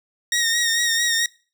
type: tone with vibrato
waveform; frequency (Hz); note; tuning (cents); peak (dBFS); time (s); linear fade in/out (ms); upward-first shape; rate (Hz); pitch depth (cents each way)
15% pulse; 1864.7; A#6; 0; -12; 0.32-1.26; 2; sine; 4.5; 38
effects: noise-tail reverb RT60 0.4 s tail -24 dB re dry